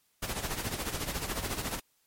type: noise with tremolo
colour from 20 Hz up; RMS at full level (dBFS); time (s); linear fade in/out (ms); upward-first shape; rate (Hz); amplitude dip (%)
pink; -32; 0.22-1.8; 10; sine; 14; 65
effects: white hiss -71 dBFS RMS until 2.06 s + MP3 64 kbps